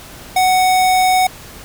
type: tone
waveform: square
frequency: 743 Hz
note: F#5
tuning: 7 cents sharp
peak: -11 dBFS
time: 0.36-1.27 s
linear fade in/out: 5 ms
effects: pink hiss -36 dBFS RMS until 1.64 s